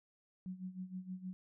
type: tone with tremolo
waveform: sine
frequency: 185 Hz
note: F#3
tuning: in tune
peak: -39 dBFS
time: 0.46-1.33 s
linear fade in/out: 0 ms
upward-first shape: sine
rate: 6.4 Hz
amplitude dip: 80%
effects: none